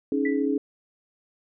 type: chord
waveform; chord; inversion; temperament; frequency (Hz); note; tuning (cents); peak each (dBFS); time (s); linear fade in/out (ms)
sine; C# suspended second; none; equal with one note detuned; 277.2 / 311.1 / 422.1; C#4 / D#4 / G#4; 0 / 0 / +28; -24 / -28 / -27; 0.12-0.58; 2
type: tone with exponential decay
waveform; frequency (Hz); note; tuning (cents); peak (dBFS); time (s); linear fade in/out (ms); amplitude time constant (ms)
sine; 1975.5; B6; 0; -26; 0.25-0.46; 5; 45
effects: none